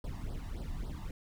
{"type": "noise with flanger", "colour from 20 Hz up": "brown", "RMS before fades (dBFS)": -39, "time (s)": [0.04, 1.11], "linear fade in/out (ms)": 2, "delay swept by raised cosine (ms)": [0.21, 1.1], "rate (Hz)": 3.6, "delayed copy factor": 0.9, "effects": []}